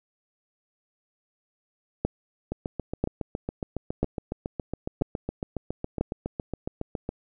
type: two click trains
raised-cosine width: 2 ms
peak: -16 / -10 dBFS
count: 34 / 5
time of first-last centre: 2.52-7.091 / 2.05-6.01 s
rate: 7.22 / 1.01 Hz
effects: none